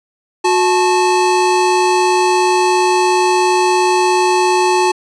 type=tone pair together; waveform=square; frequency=364.7 / 870 Hz; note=F#4 / A5; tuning=-25 / -20 cents; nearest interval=octave + minor third; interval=1505 cents; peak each=-14 dBFS; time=0.44-4.92 s; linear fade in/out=10 ms; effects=resampled to 22050 Hz